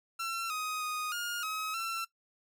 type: tone with pitch steps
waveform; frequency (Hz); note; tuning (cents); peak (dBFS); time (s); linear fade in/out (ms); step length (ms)
sawtooth; 1351 / 1253 / 1242 / 1421 / 1274 / 1347; E6 / D#6 / D#6 / F6 / D#6 / E6; +42 / +12 / -3 / +30 / +41 / +37; -30; 0.19-2.05; 10; 310
effects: noise-tail reverb RT60 0.1 s tail -17 dB re dry